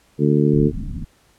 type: harmonic tone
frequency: 73.42 Hz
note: D2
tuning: in tune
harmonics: 2 / 3 / 4 / 5 / 6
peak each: -17 / -19 / -20 / -21 / -22 dBFS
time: 0.18-0.72 s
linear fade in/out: 50 ms
type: low-pass noise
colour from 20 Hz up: pink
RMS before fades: -27 dBFS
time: 0.53-1.05 s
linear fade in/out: 10 ms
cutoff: 260 Hz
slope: 48 dB/octave
effects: pink hiss -57 dBFS RMS until 1.38 s + low-pass 12000 Hz 12 dB/octave